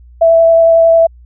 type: tone with vibrato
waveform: sine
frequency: 661 Hz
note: E5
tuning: 5 cents sharp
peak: -4 dBFS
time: 0.21-1.07 s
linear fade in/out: 10 ms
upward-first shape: sine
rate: 11 Hz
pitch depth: 9 cents each way
effects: added 60 Hz sine -36 dBFS peak until 1.25 s